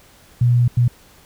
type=tone bursts at uneven times; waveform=sine; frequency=121.3 Hz; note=B2; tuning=31 cents flat; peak=-11 dBFS; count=2; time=0.41-0.68 / 0.77-0.88 s; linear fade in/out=5 ms; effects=pink hiss -49 dBFS RMS until 1.25 s